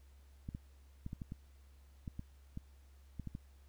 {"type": "clicks", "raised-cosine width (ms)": 5, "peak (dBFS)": -30, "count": 12, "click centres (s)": [0.489, 0.549, 1.064, 1.131, 1.218, 1.321, 2.078, 2.194, 2.574, 3.197, 3.273, 3.351], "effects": ["added 68 Hz sine -58 dBFS peak until 3.68 s", "pink hiss -72 dBFS RMS until 3.68 s"]}